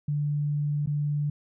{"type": "tone with dropouts", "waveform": "sine", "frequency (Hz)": 146.83, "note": "D3", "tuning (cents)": 0, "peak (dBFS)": -24, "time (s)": [0.08, 1.3], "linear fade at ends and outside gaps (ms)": 5, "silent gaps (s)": [0.861, 0.872], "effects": []}